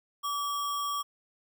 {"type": "tone with sample-and-hold", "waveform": "sine", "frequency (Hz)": 1153, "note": "D6", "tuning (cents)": -32, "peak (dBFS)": -29, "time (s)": [0.23, 1.03], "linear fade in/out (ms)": 20, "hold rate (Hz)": 4410, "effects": []}